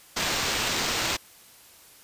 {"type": "noise with sample-and-hold", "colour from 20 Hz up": "white", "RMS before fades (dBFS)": -27, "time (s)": [0.16, 1.17], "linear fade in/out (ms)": 10, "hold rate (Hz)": 11025, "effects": ["white hiss -52 dBFS RMS until 2.03 s", "resampled to 32000 Hz"]}